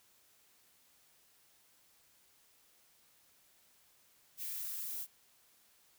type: noise with high-pass filter sweep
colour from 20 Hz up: violet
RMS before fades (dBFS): -41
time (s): 4.37-5.07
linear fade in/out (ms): 50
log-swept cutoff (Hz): 2300 to 620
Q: 2
effects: white hiss -68 dBFS RMS until 5.98 s